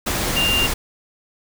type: tone in noise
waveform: sine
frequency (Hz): 2794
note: F7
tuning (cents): 0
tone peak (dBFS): -17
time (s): 0.36-0.67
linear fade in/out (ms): 10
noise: pink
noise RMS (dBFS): -22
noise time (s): 0.06-0.74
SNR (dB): +2
effects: none